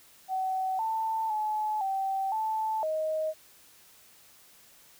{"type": "tone with pitch steps", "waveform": "sine", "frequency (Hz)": [756, 889, 856, 774, 876, 627], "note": ["F#5", "A5", "A5", "G5", "A5", "D#5"], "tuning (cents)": [37, 18, -48, -22, -8, 13], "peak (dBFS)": -27, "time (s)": [0.28, 3.34], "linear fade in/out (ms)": 50, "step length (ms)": 510, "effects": ["white hiss -57 dBFS RMS until 4.99 s"]}